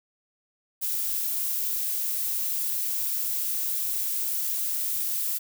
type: noise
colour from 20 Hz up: violet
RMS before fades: -28 dBFS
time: 0.81-5.39 s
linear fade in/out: 20 ms
effects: none